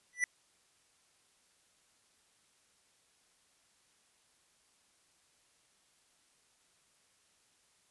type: tone with exponential growth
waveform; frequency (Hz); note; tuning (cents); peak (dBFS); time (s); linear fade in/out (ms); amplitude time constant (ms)
square; 1975.5; B6; 0; -25; 0.13-0.24; 1; 22
effects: white hiss -70 dBFS RMS until 7.9 s + resampled to 24000 Hz